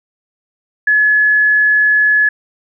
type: tone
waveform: sine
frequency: 1704 Hz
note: G#6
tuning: 44 cents sharp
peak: -8 dBFS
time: 0.87-2.29 s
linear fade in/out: 5 ms
effects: none